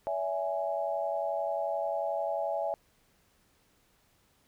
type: chord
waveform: sine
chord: C# minor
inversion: none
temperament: equal with one note detuned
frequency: 568 / 659.3 / 830.6 Hz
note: C#5 / E5 / G#5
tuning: +42 / 0 / 0 cents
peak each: -34 / -32 / -35 dBFS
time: 0.07-2.74 s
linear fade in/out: 0 ms
effects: pink hiss -68 dBFS RMS until 4.47 s